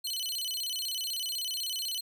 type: tone with vibrato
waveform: sawtooth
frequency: 3547 Hz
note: A7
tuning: 13 cents sharp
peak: -29 dBFS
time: 0.04-2.01 s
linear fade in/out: 10 ms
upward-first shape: square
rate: 16 Hz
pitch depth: 290 cents each way
effects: none

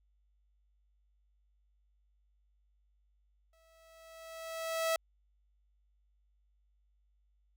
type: tone with exponential growth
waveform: sawtooth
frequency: 652 Hz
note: E5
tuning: 19 cents flat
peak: -24 dBFS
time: 3.53-4.96 s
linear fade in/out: 2 ms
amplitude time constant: 310 ms
effects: added 50 Hz sine -69 dBFS peak until 7.56 s

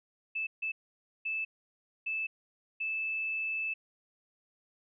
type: tone bursts at uneven times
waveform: sine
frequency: 2626 Hz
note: E7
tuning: 7 cents flat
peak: -31 dBFS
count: 5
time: 0.35-0.47 / 0.62-0.72 / 1.25-1.45 / 2.06-2.27 / 2.8-3.74 s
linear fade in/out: 10 ms
effects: none

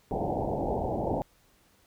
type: low-pass noise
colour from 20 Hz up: white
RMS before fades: -30 dBFS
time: 0.11-1.22 s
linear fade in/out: 0 ms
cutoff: 870 Hz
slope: 96 dB/octave
effects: pink hiss -64 dBFS RMS until 1.86 s

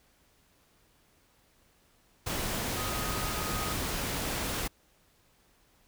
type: tone in noise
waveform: sine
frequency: 1252 Hz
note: D#6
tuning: 10 cents sharp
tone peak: -39 dBFS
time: 2.77-3.74 s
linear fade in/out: 10 ms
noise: pink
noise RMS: -33 dBFS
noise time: 2.26-4.68 s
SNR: -9 dB
effects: pink hiss -66 dBFS RMS until 5.87 s

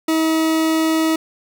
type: tone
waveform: 40% pulse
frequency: 320 Hz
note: D#4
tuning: 49 cents sharp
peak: -14 dBFS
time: 0.08-1.16 s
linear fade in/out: 5 ms
effects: none

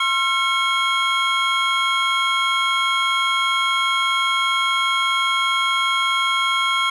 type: tone cluster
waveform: triangle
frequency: 1065 / 1362 / 2197 / 3260 Hz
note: C6 / F6 / C#7 / G#7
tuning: +30 / -44 / -16 / -33 cents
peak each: -21 dBFS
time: 0-6.9 s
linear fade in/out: 5 ms
effects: none

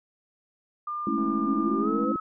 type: tone with pitch glide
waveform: sine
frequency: 1200 to 1286.1 Hz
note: D6 to E6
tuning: +37 to -43 cents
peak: -29 dBFS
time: 0.87-2.2 s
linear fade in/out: 5 ms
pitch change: +120 cents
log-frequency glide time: 1.81-1.89 s
type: chord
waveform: sine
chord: A major seventh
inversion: third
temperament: equal with one note detuned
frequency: 207.7 / 221.3 / 277.2 / 329.6 Hz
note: G#3 / A3 / C#4 / E4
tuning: 0 / +10 / 0 / 0 cents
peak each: -32 / -30 / -29 / -29 dBFS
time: 1.07-2.16 s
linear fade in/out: 2 ms
type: click train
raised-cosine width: 1 ms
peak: -33 dBFS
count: 143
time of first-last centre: 1.18-2.046 s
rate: 164 Hz
type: linear sweep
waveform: sine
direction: up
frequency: 254.3 to 523.3 Hz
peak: -30 dBFS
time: 1.45-2.12 s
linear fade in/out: 2 ms
effects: none

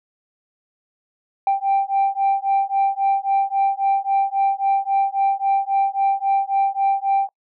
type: beating tone pair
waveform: sine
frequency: 784 / 787.7 Hz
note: G5 / G5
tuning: 0 / +8 cents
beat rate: 3.7 Hz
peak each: -18 dBFS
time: 1.47-7.29 s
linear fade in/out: 2 ms
effects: noise-tail reverb RT60 0.1 s tail -26 dB re dry + tanh soft clip ceiling -12 dBFS

